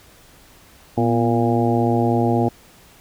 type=harmonic tone with a mistuned harmonic; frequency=116.54 Hz; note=A#2; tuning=in tune; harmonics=1 / 2 / 3 / 4 / 5 / 6 / 7; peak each=-21 / -20 / -22 / -25 / -29 / -25 / -25 dBFS; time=0.97-2.49 s; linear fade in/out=10 ms; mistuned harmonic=2; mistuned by=+64 cents; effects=pink hiss -49 dBFS RMS until 3 s